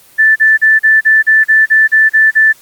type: tone bursts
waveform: sine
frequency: 1760 Hz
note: A6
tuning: in tune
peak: -4 dBFS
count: 11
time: 0.18-2.53 s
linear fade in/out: 20 ms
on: 180 ms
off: 37 ms
effects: white hiss -43 dBFS RMS until 2.61 s + Opus 24 kbps